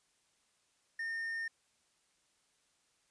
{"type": "tone", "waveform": "triangle", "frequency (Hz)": 1823, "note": "A#6", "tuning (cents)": -39, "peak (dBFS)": -34, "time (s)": [0.99, 1.48], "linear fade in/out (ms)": 5, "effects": ["white hiss -74 dBFS RMS until 3.1 s", "resampled to 22050 Hz"]}